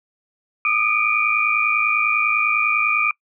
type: tone cluster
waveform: sine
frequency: 1210 / 1260 / 2328 / 2438 Hz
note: D#6 / D#6 / D7 / D#7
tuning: -49 / +21 / -16 / -36 cents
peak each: -23 / -27 / -21 / -19 dBFS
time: 0.65-3.11 s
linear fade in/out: 2 ms
effects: noise-tail reverb RT60 0.1 s tail -25 dB re dry